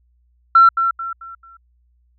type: tone with echo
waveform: sine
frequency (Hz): 1352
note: E6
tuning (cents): +43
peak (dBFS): -5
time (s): 0.55-0.69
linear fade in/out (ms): 5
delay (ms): 220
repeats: 4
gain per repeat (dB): -9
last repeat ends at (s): 1.57
effects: tanh soft clip ceiling -1 dBFS + added 60 Hz sine -56 dBFS peak until 2.18 s